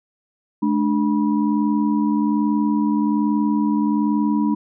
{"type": "tone cluster", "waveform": "sine", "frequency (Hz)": [214.8, 296, 971], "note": ["A3", "D4", "B5"], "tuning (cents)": [-41, 14, -30], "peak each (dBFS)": [-19, -19, -28], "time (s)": [0.62, 4.55], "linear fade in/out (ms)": 10, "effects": []}